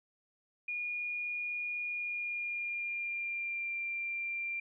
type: tone with pitch glide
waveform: sine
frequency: 2436 to 2373 Hz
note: D#7 to D7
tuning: -37 to +17 cents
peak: -34 dBFS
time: 0.68-4.6 s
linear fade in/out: 5 ms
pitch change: -46 cents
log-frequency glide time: 1.84-3.76 s
effects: none